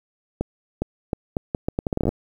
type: accelerating click train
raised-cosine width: 2 ms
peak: -9 dBFS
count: 16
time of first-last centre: 0.41-2.09 s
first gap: 410 ms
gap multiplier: 0.76
effects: 8-bit